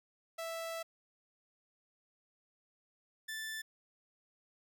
sawtooth tone pair in turn, 659.3 / 1760.1 Hz, E5 / A6, 0 / 0 cents, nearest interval octave + perfect fourth, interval 1700 cents, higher second, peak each -35 / -36 dBFS, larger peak first, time 0.38-0.83 / 3.28-3.62 s, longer first, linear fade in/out 10 ms, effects none

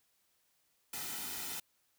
white noise with comb filter, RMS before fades -41 dBFS, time 0.93-1.6 s, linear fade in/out 5 ms, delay 1.8 ms, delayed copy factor -0.6, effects white hiss -75 dBFS RMS until 1.98 s

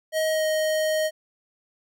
square tone with pitch glide, 631 to 624.5 Hz, D#5 to D#5, +24 to +6 cents, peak -22 dBFS, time 0.12-1.11 s, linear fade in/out 50 ms, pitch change -18 cents, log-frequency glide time 0.3-0.45 s, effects none

